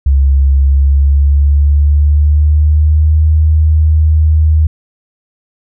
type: tone with pitch glide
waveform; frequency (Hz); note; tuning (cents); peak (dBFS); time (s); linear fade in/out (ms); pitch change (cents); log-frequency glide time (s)
sine; 68.5 to 77.78; C#2 to D#2; -20 to 0; -5; 0.06-4.67; 5; +220; 0.61-3.25
effects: none